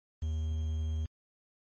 triangle tone with quantisation, 78.5 Hz, D#2, 16 cents sharp, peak -28 dBFS, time 0.22-1.06 s, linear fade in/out 5 ms, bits 9, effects MP3 32 kbps

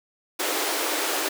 pink high-pass noise, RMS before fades -26 dBFS, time 0.39-1.29 s, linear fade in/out 10 ms, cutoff 290 Hz, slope 96 dB/octave, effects none

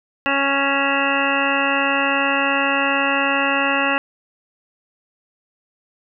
harmonic tone with a mistuned harmonic, 277.2 Hz, C#4, in tune, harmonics 1 / 2 / 3 / 4 / 5 / 6 / 7 / 9 / 10, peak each -25 / -25 / -25 / -25 / -25 / -25 / -25 / -25 / -25 dBFS, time 0.26-3.98 s, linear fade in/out 0 ms, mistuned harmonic 9, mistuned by +69 cents, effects none

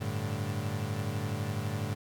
35% pulse chord, G suspended second, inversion none, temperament equal with one note detuned, 98 / 110 / 146.32 Hz, G2 / A2 / D3, 0 / 0 / -6 cents, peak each -34 / -33 / -36 dBFS, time 0-1.95 s, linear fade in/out 20 ms, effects none

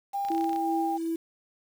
sine tone, 799 Hz, G5, 33 cents sharp, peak -27 dBFS, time 0.13-0.98 s, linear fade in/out 20 ms
clicks, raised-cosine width 0.2 ms, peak -26 dBFS, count 10, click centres 0.25 / 0.286 / 0.318 / 0.349 / 0.38 / 0.41 / 0.443 / 0.494 / 0.531 / 0.561 s
sine tone with tremolo, 329.6 Hz, E4, in tune, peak -26 dBFS, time 0.3-1.16 s, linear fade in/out 5 ms, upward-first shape sine, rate 2.7 Hz, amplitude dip 40%
effects 8-bit

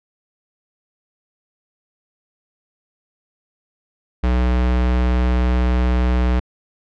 square tone, 61.74 Hz, B1, in tune, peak -15 dBFS, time 4.23-6.4 s, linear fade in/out 10 ms, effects low-pass 3000 Hz 12 dB/octave

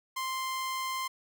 sawtooth tone, 1046.5 Hz, C6, in tune, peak -28 dBFS, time 0.16-1.08 s, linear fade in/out 10 ms, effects none

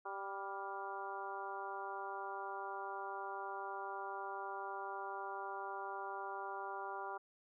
harmonic tone with a mistuned harmonic, 196 Hz, G3, in tune, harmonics 2 / 3 / 4 / 5 / 6 / 7, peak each -49 / -53 / -46 / -47 / -49 / -50 dBFS, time 0.05-7.18 s, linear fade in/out 10 ms, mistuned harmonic 7, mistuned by +40 cents, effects none

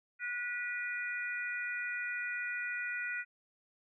harmonic tone, 487.2 Hz, B4, 24 cents flat, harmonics 3 / 4 / 5, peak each -38 / -39 / -41 dBFS, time 0.19-3.25 s, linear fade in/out 50 ms, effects none

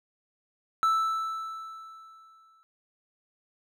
triangle tone with exponential decay, 1318.5 Hz, E6, in tune, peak -18 dBFS, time 0.83-2.63 s, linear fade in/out 0 ms, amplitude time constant 390 ms, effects none

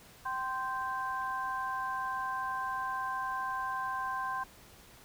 sine tone cluster, 774 / 1042 / 1565 Hz, G5 / C6 / G6, -22 / -7 / -3 cents, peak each -40 / -34 / -39 dBFS, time 0.25-4.44 s, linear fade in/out 10 ms, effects pink hiss -56 dBFS RMS until 5.04 s

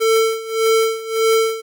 square tone with tremolo, 447 Hz, A4, 27 cents sharp, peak -12 dBFS, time 0-1.62 s, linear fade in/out 20 ms, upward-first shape sine, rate 1.7 Hz, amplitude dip 85%, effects none

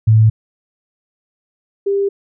sine tone pair in turn, 110 / 397.9 Hz, A2 / G4, 0 / +26 cents, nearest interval octave + minor seventh, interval 2226 cents, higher second, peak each -6 / -13 dBFS, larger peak first, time 0.07-0.3 / 1.86-2.09 s, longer neither, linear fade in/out 10 ms, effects none

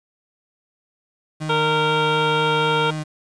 35% pulse tone with vibrato, 154 Hz, D#3, 17 cents flat, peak -23 dBFS, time 1.4-3.04 s, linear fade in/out 20 ms, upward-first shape square, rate 4.1 Hz, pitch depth 11 cents each way
harmonic tone, 462 Hz, A#4, 16 cents flat, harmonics 1 / 2 / 3 / 5 / 6 / 7 / 8, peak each -22 / -22 / -23 / -30 / -32 / -28 / -32 dBFS, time 1.49-2.91 s, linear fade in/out 10 ms
effects resampled to 22050 Hz + 8-bit

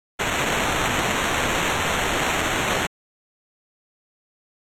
white noise with sample-and-hold, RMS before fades -23 dBFS, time 0.19-2.87 s, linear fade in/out 10 ms, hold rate 4900 Hz, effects low-pass 10000 Hz 12 dB/octave + AAC 64 kbps

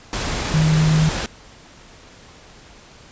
sine tone in noise, 156.5 Hz, D#3, 10 cents sharp, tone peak -13 dBFS, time 0.54-1.09 s, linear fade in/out 0 ms, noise pink, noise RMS -24 dBFS, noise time 0.13-1.26 s, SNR +8 dB, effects pink hiss -45 dBFS RMS until 3.11 s + resampled to 16000 Hz

